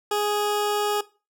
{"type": "tone", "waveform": "20% pulse", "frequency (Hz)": 415.3, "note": "G#4", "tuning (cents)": 0, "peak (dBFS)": -17, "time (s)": [0.11, 1.01], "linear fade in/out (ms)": 5, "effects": ["noise-tail reverb RT60 0.3 s tail -18 dB re dry"]}